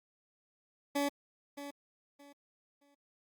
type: tone with echo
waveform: 20% pulse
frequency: 284.4 Hz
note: C#4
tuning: 45 cents sharp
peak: -25 dBFS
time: 0.95-1.09 s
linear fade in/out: 10 ms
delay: 620 ms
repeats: 3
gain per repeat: -12 dB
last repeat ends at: 2.95 s
effects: Opus 48 kbps